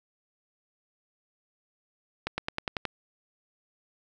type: accelerating click train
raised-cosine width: 0.3 ms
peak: -13 dBFS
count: 7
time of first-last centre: 2.27-2.853 s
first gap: 110 ms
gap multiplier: 0.95
effects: none